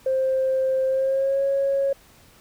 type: tone with pitch glide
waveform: sine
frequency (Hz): 526 to 550.2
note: C5 to C#5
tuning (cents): +9 to -13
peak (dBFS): -18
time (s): 0.06-1.93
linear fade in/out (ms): 5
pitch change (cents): +78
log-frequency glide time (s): 0.87-1.43
effects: tanh soft clip ceiling -14 dBFS + pink hiss -53 dBFS RMS until 2.4 s